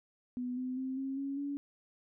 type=tone with pitch steps; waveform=sine; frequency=248.2 / 254.9 / 261.7 / 268.8 / 276 / 283.5 Hz; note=B3 / C4 / C4 / C4 / C#4 / C#4; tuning=+9 / -45 / 0 / +47 / -7 / +39 cents; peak=-34 dBFS; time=0.37-1.57 s; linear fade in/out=0 ms; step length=200 ms; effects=none